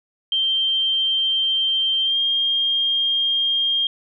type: tone with pitch glide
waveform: sine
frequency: 3146 to 3216 Hz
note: G7 to G7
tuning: +6 to +44 cents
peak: -17 dBFS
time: 0.32-3.87 s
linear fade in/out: 2 ms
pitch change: +38 cents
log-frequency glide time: 2.03-2.18 s
effects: none